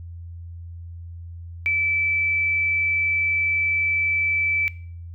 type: tone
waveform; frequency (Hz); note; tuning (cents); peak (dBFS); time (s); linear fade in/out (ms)
sine; 2316; D7; -25; -18; 1.66-4.68; 0
effects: noise-tail reverb RT60 0.5 s tail -21 dB re dry + added 85 Hz sine -34 dBFS peak until 5.14 s